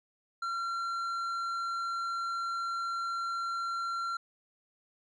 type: tone with tanh clipping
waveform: sine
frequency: 1368 Hz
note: F6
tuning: 36 cents flat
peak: -33 dBFS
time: 0.42-4.17 s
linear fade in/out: 5 ms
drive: 8 dB
effects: none